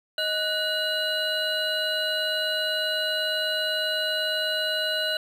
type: tone cluster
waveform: triangle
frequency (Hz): 624 / 1483 / 2884 / 4006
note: D#5 / F#6 / F#7 / B7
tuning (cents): +5 / +4 / -45 / +24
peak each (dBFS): -28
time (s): 0.18-5.17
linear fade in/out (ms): 2
effects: none